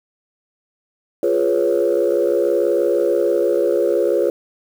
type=chord; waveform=sine; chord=C# dominant seventh; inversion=first; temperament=equal; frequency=349.2 / 415.3 / 493.9 / 554.4 Hz; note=E#4 / G#4 / B4 / C#5; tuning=0 / 0 / 0 / 0 cents; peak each=-19 dBFS; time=1.23-4.3 s; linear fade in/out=2 ms; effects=tanh soft clip ceiling -7 dBFS + 7-bit